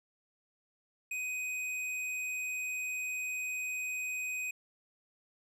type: tone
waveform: square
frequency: 2505 Hz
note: D#7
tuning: 11 cents sharp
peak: -35 dBFS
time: 1.11-4.51 s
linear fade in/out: 5 ms
effects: low-pass 12000 Hz 12 dB/octave